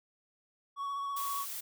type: tone with vibrato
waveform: triangle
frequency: 1119 Hz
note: C#6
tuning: 16 cents sharp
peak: -32 dBFS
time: 0.76-1.46 s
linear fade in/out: 50 ms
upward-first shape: triangle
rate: 15 Hz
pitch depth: 21 cents each way
type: noise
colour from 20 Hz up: blue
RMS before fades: -40 dBFS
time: 1.16-1.61 s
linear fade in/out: 10 ms
effects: none